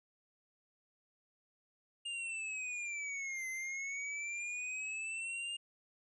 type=linear two-way sweep; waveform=square; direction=down then up; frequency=2825 to 2055 to 2825 Hz; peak=-39 dBFS; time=2.05-5.57 s; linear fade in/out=10 ms; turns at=3.48 s; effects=resampled to 22050 Hz